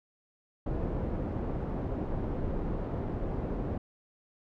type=low-pass noise; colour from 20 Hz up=pink; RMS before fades=-33 dBFS; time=0.66-3.78 s; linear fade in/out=5 ms; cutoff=580 Hz; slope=12 dB/octave; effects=none